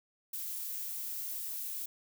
violet noise, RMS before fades -39 dBFS, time 0.33-1.86 s, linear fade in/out 5 ms, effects none

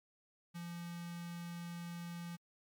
square tone with notch filter, 171.7 Hz, F3, 29 cents flat, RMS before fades -45 dBFS, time 0.54-2.37 s, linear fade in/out 20 ms, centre 460 Hz, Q 0.74, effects MP3 96 kbps

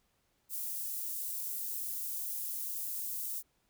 white high-pass noise, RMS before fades -38 dBFS, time 0.49-3.43 s, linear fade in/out 50 ms, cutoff 11000 Hz, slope 12 dB/octave, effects pink hiss -75 dBFS RMS until 3.69 s

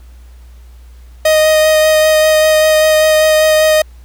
45% pulse tone with vibrato, 622.3 Hz, D#5, in tune, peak -7 dBFS, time 1.25-3.82 s, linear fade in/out 5 ms, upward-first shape sine, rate 5.1 Hz, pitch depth 11 cents each way, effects added 60 Hz sine -34 dBFS peak until 4.04 s + pink hiss -51 dBFS RMS until 4.04 s

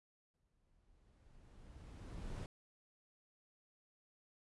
brown noise with exponential growth, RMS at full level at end -42 dBFS, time 0.34-2.46 s, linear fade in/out 1 ms, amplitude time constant 460 ms, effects resampled to 24000 Hz

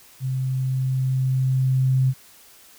sine tone with level ramp, 130.81 Hz, C3, in tune, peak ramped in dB -22 to -15 dBFS, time 0.2-2.14 s, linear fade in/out 50 ms, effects white hiss -50 dBFS RMS until 2.78 s

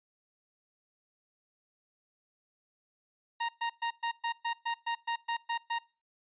sawtooth tone bursts, 932 Hz, A#5, 1 cent flat, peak -26 dBFS, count 12, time 3.4-5.788 s, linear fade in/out 10 ms, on 89 ms, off 120 ms, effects noise-tail reverb RT60 0.4 s tail -25 dB re dry + resampled to 8000 Hz

